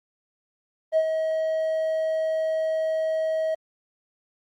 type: tone with ADSR envelope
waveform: triangle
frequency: 637 Hz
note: D#5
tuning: 41 cents sharp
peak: -12 dBFS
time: 0.92-3.55 s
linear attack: 50 ms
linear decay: 56 ms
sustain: -8 dB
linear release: 10 ms
effects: tanh soft clip ceiling -14 dBFS + Opus 24 kbps